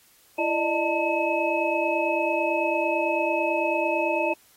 sine tone cluster, 336.2 / 593 / 622 / 894 / 2569 Hz, E4 / D5 / D#5 / A5 / E7, +34 / +17 / -1 / +27 / -45 cents, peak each -28 dBFS, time 0.38-4.34 s, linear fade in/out 10 ms, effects white hiss -58 dBFS RMS until 4.56 s + AAC 48 kbps

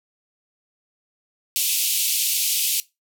white band-pass noise, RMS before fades -22 dBFS, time 1.56-2.8 s, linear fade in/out 0 ms, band 2500 to 16000 Hz, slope 48 dB/octave, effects noise-tail reverb RT60 0.2 s tail -19 dB re dry

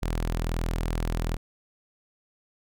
sawtooth tone, 41.21 Hz, E1, in tune, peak -22 dBFS, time 0.02-1.37 s, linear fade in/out 10 ms, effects none

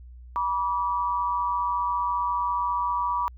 sine tone pair together, 971 / 1156.3 Hz, B5 / D6, -30 / -27 cents, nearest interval minor third, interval 303 cents, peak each -25 / -27 dBFS, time 0.36-3.28 s, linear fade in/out 0 ms, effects added 61 Hz sine -42 dBFS peak until 3.37 s

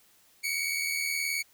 sawtooth tone pair together, 2200 / 2279 Hz, C#7 / C#7, -14 / +47 cents, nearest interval minor second, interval 61 cents, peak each -28 dBFS, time 0.43-1.43 s, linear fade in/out 20 ms, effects white hiss -62 dBFS RMS until 1.53 s

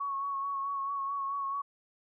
sine tone with vibrato, 1108.7 Hz, C#6, in tune, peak -31 dBFS, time 0-1.62 s, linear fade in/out 10 ms, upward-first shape sine, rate 4.6 Hz, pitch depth 27 cents each way, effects none

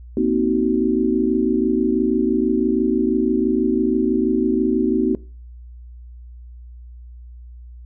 sine chord, C half-diminished seventh, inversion third, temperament just, 235.5 / 261.6 / 314 / 376.7 Hz, Bb3 / C4 / Eb4 / Gb4, +18 / 0 / +16 / +31 cents, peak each -21 dBFS, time 0.17-5.15 s, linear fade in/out 2 ms, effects noise-tail reverb RT60 0.4 s tail -22 dB re dry + added 60 Hz sine -36 dBFS peak until 7.85 s

